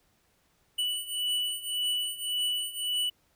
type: beating tone pair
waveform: square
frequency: 2960 / 2961.8 Hz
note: F#7 / F#7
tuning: 0 / +1 cents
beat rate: 1.8 Hz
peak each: -34 / -31 dBFS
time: 0.78-3.1 s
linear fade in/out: 10 ms
effects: pink hiss -69 dBFS RMS until 3.35 s